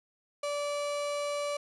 35% pulse tone, 580 Hz, D5, 22 cents flat, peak -29 dBFS, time 0.43-1.57 s, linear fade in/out 5 ms, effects resampled to 24000 Hz + 11-bit

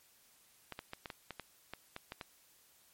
clicks, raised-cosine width 0.3 ms, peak -26 dBFS, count 11, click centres 0.723 / 0.791 / 0.934 / 1.058 / 1.102 / 1.307 / 1.397 / 1.736 / 1.964 / 2.121 / 2.212 s, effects white hiss -66 dBFS RMS until 2.93 s + MP3 64 kbps

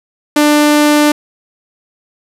sawtooth tone, 297 Hz, D4, 20 cents sharp, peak -3 dBFS, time 0.36-1.12 s, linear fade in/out 5 ms, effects resampled to 32000 Hz + 7-bit

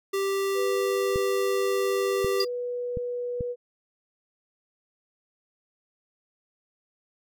square tone, 391.9 Hz, G4, in tune, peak -25 dBFS, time 0.13-2.45 s, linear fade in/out 10 ms
sine tone with pitch glide, 493.9 to 487.9 Hz, B4 to B4, 0 to -21 cents, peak -28 dBFS, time 0.54-3.56 s, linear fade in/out 50 ms, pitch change -21 cents, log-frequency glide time 0.66-3.27 s
clicks, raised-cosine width 5 ms, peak -20 dBFS, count 4, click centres 1.159 / 2.246 / 2.972 / 3.408 s
triangle tone with exponential decay, 4822 Hz, D8, 45 cents sharp, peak -19 dBFS, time 2.4-2.48 s, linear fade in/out 5 ms, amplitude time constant 17 ms
effects none

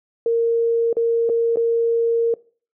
sine tone with dropouts, 462.8 Hz, A#4, 13 cents flat, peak -15 dBFS, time 0.26-2.34 s, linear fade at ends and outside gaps 2 ms, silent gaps 0.929-0.968 / 1.292-1.297 / 1.559-1.57 s, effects noise-tail reverb RT60 0.4 s tail -21 dB re dry

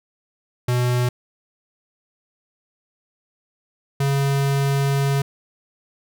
square tone pair in turn, 123.47 / 138.85 Hz, B2 / C#3, 0 / +3 cents, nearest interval major second, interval 203 cents, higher second, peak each -18 dBFS, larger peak neither, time 0.68-1.09 / 4-5.22 s, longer second, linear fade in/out 5 ms, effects none

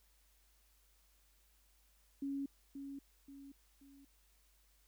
sine tone with echo, 277.2 Hz, C#4, in tune, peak -37 dBFS, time 2.22-2.46 s, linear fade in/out 5 ms, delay 530 ms, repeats 3, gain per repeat -7 dB, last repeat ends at 4.05 s, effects added 50 Hz sine -70 dBFS peak until 4.87 s + white hiss -73 dBFS RMS until 4.87 s

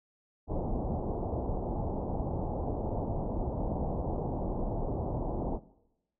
pink low-pass noise, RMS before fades -33 dBFS, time 0.47-5.6 s, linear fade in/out 50 ms, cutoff 880 Hz, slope 48 dB/octave, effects noise-tail reverb RT60 0.9 s tail -19 dB re dry

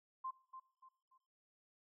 sine tone with echo, 1046.5 Hz, C6, in tune, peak -40 dBFS, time 0.24-0.31 s, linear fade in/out 10 ms, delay 290 ms, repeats 3, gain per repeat -9 dB, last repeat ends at 1.18 s, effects noise-tail reverb RT60 0.8 s tail -21 dB re dry

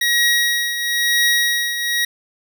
25% pulse tone with tremolo, 1900 Hz, A#6, 33 cents sharp, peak -9 dBFS, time 0.01-2.05 s, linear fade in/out 5 ms, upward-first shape triangle, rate 1 Hz, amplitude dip 65%, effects none

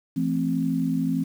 sine chord, A minor, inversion second, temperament equal with one note detuned, 168.47 / 220 / 261.6 Hz, E3 / A3 / C4, +38 / 0 / 0 cents, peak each -26 / -29 / -24 dBFS, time 0.16-1.24 s, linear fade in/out 10 ms, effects 8-bit

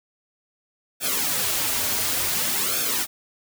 white noise with flanger, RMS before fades -24 dBFS, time 1-3.07 s, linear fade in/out 50 ms, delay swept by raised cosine 1 to 5.9 ms, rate 0.56 Hz, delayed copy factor -0.75, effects none

